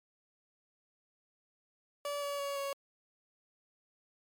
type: tone with pitch steps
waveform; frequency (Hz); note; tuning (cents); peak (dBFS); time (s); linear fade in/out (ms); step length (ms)
30% pulse; 576 / 569.4 / 562.8 / 556.4; D5 / C#5 / C#5 / C#5; -34 / +46 / +26 / +6; -32; 2.05-2.73; 2; 170
effects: MP3 96 kbps